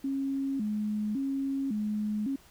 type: tone with vibrato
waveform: sine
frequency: 240 Hz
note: B3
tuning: 49 cents flat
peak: -28 dBFS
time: 0.04-2.36 s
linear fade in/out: 5 ms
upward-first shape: square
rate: 0.9 Hz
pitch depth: 220 cents each way
effects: pink hiss -58 dBFS RMS until 2.5 s